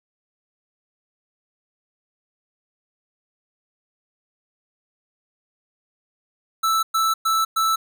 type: tone bursts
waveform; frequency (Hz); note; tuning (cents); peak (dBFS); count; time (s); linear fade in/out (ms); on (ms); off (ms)
square; 1318.5; E6; 0; -18; 4; 6.63-7.76; 10; 200; 110
effects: none